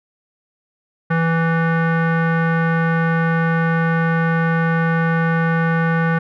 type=tone with low-pass filter; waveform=square; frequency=164.81 Hz; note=E3; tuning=in tune; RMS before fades=-17 dBFS; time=1.1-6.19 s; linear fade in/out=10 ms; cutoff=1600 Hz; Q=4; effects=none